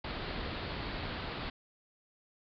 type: low-pass noise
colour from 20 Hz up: pink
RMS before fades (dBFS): -39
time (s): 0.04-1.5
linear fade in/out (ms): 5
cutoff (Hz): 4700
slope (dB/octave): 96
effects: none